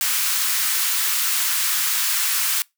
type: high-pass noise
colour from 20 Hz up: white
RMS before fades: -21 dBFS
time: 0.01-2.62 s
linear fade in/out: 0 ms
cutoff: 1100 Hz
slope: 24 dB/octave
effects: noise-tail reverb RT60 0.2 s tail -25 dB re dry